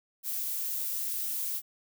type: noise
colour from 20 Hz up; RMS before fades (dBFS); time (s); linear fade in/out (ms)
violet; -33; 0.23-1.62; 50
effects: none